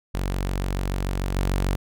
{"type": "tone with level steps", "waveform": "sawtooth", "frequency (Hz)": 46.83, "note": "F#1", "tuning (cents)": 22, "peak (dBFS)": [-20, -17], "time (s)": [0.14, 1.76], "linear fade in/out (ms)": 10, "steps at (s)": 1.36, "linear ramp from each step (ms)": 5, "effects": []}